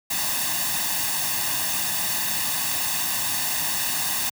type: noise with comb filter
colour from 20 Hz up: white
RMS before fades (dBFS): -25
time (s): 0.1-4.3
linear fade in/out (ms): 10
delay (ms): 1.1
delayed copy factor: +0.75
effects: high-pass 100 Hz 12 dB/octave